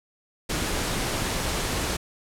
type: noise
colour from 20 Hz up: pink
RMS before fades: -27 dBFS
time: 0.49-1.97 s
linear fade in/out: 10 ms
effects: low-pass 11000 Hz 12 dB/octave